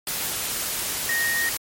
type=tone in noise; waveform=sine; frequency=1864.7 Hz; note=A#6; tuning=in tune; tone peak=-22 dBFS; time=1.09-1.49 s; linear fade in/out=2 ms; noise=white; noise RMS=-27 dBFS; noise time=0.07-1.57 s; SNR=+2 dB; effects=MP3 64 kbps